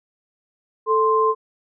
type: tone pair together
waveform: sine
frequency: 440 / 1046.5 Hz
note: A4 / C6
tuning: 0 / 0 cents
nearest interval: octave + minor third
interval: 1500 cents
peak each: -18 / -17 dBFS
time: 0.86-1.35 s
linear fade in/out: 50 ms
effects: none